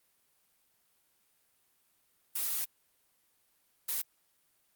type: noise bursts at uneven times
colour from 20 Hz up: blue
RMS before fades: -33 dBFS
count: 2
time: 2.35-2.65 / 3.88-4.02 s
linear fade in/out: 10 ms
effects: white hiss -72 dBFS RMS until 4.75 s + Opus 32 kbps